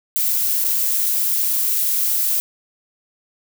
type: noise with dropouts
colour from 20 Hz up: violet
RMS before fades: -19 dBFS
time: 0.16-2.4 s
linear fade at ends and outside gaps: 0 ms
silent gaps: 0.642-0.648 s
effects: none